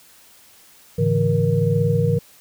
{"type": "tone cluster", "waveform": "sine", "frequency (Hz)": [108.5, 143.1, 164.7, 473.2], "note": ["A2", "D3", "E3", "A#4"], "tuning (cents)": [-24, -45, -1, 26], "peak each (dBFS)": -21, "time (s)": [0.98, 2.19], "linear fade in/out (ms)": 10, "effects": ["white hiss -50 dBFS RMS until 2.4 s"]}